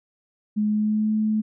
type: tone with pitch glide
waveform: sine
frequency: 211.1 to 215.7 Hz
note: G#3 to A3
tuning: +29 to -34 cents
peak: -19 dBFS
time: 0.56-1.42 s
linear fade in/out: 20 ms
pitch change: +37 cents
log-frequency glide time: 0.67-1.12 s
effects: none